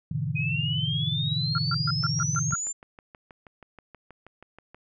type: chord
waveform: sine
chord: E dominant seventh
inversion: first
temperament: just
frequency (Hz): 103.01 / 123.61 / 148.33 / 164.81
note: G#2 / B2 / D3 / E3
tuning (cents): -14 / +2 / +18 / 0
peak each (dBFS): -35 / -31 / -29 / -33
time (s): 0.11-2.54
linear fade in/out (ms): 5
type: exponential sweep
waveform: sine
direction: up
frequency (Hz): 2489 to 7290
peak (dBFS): -28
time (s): 0.35-2.73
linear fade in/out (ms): 20
type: tone bursts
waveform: sine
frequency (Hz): 1377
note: F6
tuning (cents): -25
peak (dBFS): -25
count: 7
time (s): 1.55-2.554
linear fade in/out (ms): 2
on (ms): 32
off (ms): 130
type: click train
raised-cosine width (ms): 0.5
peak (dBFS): -31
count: 18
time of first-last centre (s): 2.03-4.746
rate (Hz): 6.26
effects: none